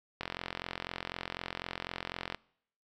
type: click train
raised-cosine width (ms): 0.3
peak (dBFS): -19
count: 95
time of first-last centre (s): 0.21-2.346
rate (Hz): 44
effects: noise-tail reverb RT60 0.7 s tail -25 dB re dry